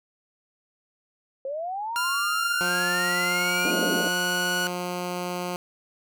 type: linear sweep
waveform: sine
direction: up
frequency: 523.3 to 2428 Hz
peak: -28 dBFS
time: 1.45-3.71 s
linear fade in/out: 2 ms
type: tone with pitch glide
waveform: sawtooth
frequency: 1396.9 to 1464.7 Hz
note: F6 to F#6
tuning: 0 to -18 cents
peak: -21 dBFS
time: 1.96-4.67 s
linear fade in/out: 0 ms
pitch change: +82 cents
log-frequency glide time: 3.24-4.11 s
type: tone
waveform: 10% pulse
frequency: 178.4 Hz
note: F3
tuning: 37 cents sharp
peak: -20 dBFS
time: 2.61-5.56 s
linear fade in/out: 0 ms
type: band-pass noise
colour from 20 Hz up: pink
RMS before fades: -28 dBFS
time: 3.65-4.08 s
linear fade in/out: 2 ms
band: 200 to 650 Hz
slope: 48 dB/octave
effects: none